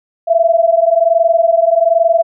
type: tone pair together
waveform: sine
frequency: 657 / 678.2 Hz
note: E5 / E5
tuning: -6 / +49 cents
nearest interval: minor second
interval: 55 cents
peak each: -11 dBFS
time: 0.27-2.23 s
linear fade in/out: 20 ms
effects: none